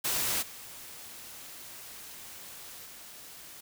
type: noise with level steps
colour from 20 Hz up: white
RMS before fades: -30 / -46 / -48 dBFS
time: 0.04-3.61 s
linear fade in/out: 10 ms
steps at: 0.41 / 2.85 s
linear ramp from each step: 20 ms
effects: none